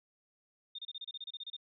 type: tone bursts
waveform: sine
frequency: 3643 Hz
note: A#7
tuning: 41 cents flat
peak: -40 dBFS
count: 13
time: 0.75-1.566 s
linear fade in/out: 5 ms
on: 36 ms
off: 29 ms
effects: none